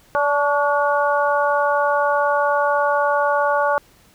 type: harmonic tone with a mistuned harmonic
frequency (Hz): 289.2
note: D4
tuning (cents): -27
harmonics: 2 / 3 / 4 / 5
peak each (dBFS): -19 / -21 / -22 / -23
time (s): 0.15-3.78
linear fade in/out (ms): 0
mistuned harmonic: 4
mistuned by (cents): -39
effects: pink hiss -53 dBFS RMS until 4.14 s